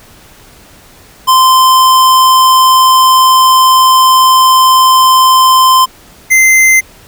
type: tone pair in turn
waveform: square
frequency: 1037 / 2074 Hz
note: C6 / C7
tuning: -16 / -16 cents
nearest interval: octave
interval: 1200 cents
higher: second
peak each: -4 dBFS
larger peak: neither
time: 1.27-5.86 / 6.3-6.81 s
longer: first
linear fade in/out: 20 ms
effects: pink hiss -39 dBFS RMS until 7.07 s